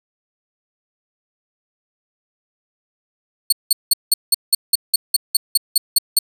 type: tone bursts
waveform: 20% pulse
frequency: 4379 Hz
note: C#8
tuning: 22 cents flat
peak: -4 dBFS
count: 14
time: 3.5-6.19 s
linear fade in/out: 5 ms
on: 25 ms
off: 180 ms
effects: none